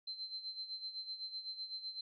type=tone with tremolo; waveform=sine; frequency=4100 Hz; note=C8; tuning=36 cents flat; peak=-39 dBFS; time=0.07-2.01 s; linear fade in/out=5 ms; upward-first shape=sine; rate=7.9 Hz; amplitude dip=70%; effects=none